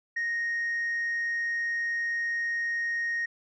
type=tone; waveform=sine; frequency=1864.7 Hz; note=A#6; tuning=in tune; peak=-25 dBFS; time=0.16-3.26 s; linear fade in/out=10 ms; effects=tanh soft clip ceiling -25 dBFS